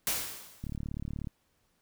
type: noise with exponential decay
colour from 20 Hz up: white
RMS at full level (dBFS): -28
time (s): 0.07-0.76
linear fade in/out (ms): 1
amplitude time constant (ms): 150
type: click train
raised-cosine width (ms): 5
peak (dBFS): -25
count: 24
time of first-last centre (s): 0.64-1.272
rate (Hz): 36.4
effects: pink hiss -73 dBFS RMS until 1.81 s